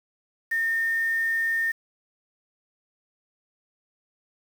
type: tone with quantisation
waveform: sine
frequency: 1821 Hz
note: A#6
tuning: 41 cents flat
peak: -22 dBFS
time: 0.51-1.72 s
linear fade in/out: 10 ms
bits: 7
effects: none